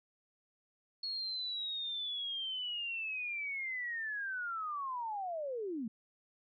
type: linear sweep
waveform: sine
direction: down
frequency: 4344 to 207.7 Hz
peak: -36 dBFS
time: 1.03-5.88 s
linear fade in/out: 5 ms
effects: none

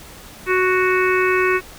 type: harmonic tone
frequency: 370 Hz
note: F#4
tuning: in tune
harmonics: 1 / 3 / 4 / 5 / 6 / 7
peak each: -17 / -22 / -23 / -24 / -25 / -25 dBFS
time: 0.46-1.61 s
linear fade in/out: 50 ms
effects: pink hiss -40 dBFS RMS until 1.78 s

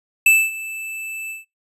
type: tone with ADSR envelope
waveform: square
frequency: 2637 Hz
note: E7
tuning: in tune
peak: -9 dBFS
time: 0.26-1.45 s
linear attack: 4 ms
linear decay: 240 ms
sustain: -19 dB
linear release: 150 ms
effects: noise-tail reverb RT60 0.2 s tail -26 dB re dry + resampled to 32000 Hz

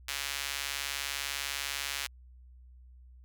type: tone with high-pass filter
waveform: sawtooth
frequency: 140 Hz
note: C#3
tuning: 18 cents sharp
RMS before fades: -36 dBFS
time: 0.08-2.07 s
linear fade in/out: 5 ms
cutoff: 2300 Hz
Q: 0.86
effects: added 62 Hz sine -51 dBFS peak until 3.24 s

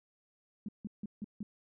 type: tone bursts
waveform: sine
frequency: 207.7 Hz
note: G#3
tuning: in tune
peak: -36 dBFS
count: 5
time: 0.66-1.43 s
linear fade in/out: 2 ms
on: 26 ms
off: 160 ms
effects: none

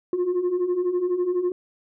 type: beating tone pair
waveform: sine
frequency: 349.2 / 361.2 Hz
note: F4 / F#4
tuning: 0 / -42 cents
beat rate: 12 Hz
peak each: -25 / -20 dBFS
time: 0.13-1.52 s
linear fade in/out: 2 ms
effects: tanh soft clip ceiling -18 dBFS

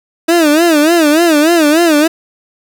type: tone with vibrato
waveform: 30% pulse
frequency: 318.2 Hz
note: D#4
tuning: 39 cents sharp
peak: -4 dBFS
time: 0.28-2.08 s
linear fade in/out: 10 ms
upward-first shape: sine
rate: 3.4 Hz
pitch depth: 150 cents each way
effects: none

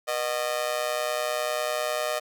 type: tone with amplitude modulation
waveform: sawtooth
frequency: 612 Hz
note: D#5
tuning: 29 cents flat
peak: -18 dBFS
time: 0.07-2.2 s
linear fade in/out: 20 ms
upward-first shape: sine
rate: 130 Hz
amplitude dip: 90%
effects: none

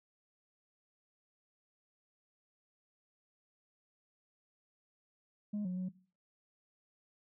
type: tone with pitch steps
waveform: sine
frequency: 208 / 181.9 / 184.2 Hz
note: G#3 / F#3 / F#3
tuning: +3 / -29 / -7 cents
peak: -32 dBFS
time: 5.53-5.89 s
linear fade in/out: 10 ms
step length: 120 ms
effects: noise-tail reverb RT60 0.4 s tail -20 dB re dry + tanh soft clip ceiling -33 dBFS

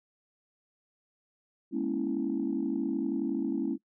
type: chord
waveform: sine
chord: A# half-diminished seventh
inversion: third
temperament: equal with one note detuned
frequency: 207.7 / 238.1 / 277.2 / 329.6 Hz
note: G#3 / A#3 / C#4 / E4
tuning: 0 / +37 / 0 / 0 cents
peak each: -35 / -34 / -31 / -32 dBFS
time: 1.71-3.78 s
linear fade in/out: 50 ms
effects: noise-tail reverb RT60 0.1 s tail -21 dB re dry + tanh soft clip ceiling -20 dBFS

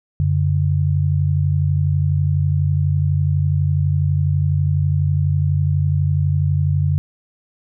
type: tone pair together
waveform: sine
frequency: 91.72 / 143.8 Hz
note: F#2 / D3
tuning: -15 / -36 cents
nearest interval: minor sixth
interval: 779 cents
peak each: -17 dBFS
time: 0.2-6.98 s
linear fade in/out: 0 ms
effects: none

